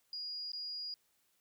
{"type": "tone with dropouts", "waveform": "sine", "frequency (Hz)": 4870, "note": "D#8", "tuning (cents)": -38, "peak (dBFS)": -39, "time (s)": [0.13, 0.94], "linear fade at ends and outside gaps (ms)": 1, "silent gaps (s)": [0.519, 0.533], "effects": ["white hiss -75 dBFS RMS until 1.4 s"]}